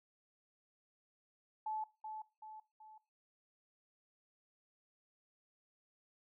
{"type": "tone with echo", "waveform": "sine", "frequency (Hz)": 866, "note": "A5", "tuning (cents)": -28, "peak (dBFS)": -37, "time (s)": [1.66, 1.84], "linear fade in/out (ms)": 5, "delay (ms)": 380, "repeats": 3, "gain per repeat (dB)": -6, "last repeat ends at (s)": 2.98, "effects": ["noise-tail reverb RT60 0.3 s tail -20 dB re dry"]}